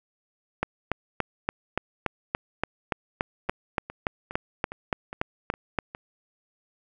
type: two click trains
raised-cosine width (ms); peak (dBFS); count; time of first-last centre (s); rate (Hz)
0.5; -21 / -9; 7 / 19; 3.49-5.949 / 0.63-5.788; 2.44 / 3.49
effects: none